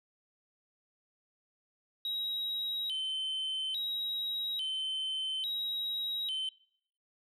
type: tone with vibrato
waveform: sine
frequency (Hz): 3430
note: A7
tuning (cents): -45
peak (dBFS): -30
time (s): 2.05-6.49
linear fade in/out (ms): 2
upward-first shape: square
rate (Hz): 0.59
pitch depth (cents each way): 190
effects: noise-tail reverb RT60 0.6 s tail -21 dB re dry + tanh soft clip ceiling -31 dBFS